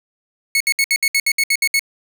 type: tone bursts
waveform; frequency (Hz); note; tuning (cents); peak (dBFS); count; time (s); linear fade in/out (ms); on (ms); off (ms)
sawtooth; 2199; C#7; -14; -10; 11; 0.55-1.794; 2; 54; 65
effects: none